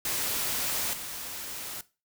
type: noise with level steps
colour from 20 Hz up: white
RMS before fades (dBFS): -30 / -38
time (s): 0.05-1.81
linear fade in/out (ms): 2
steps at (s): 0.93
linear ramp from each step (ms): 5
effects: noise-tail reverb RT60 0.3 s tail -18 dB re dry